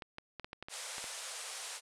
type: clicks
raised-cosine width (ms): 0.3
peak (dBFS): -27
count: 9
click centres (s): 0.022 / 0.184 / 0.397 / 0.445 / 0.531 / 0.626 / 0.685 / 0.982 / 1.042
type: band-pass noise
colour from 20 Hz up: white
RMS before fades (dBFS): -44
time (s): 0.69-1.81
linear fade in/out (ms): 50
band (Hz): 460 to 10000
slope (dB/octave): 48
effects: none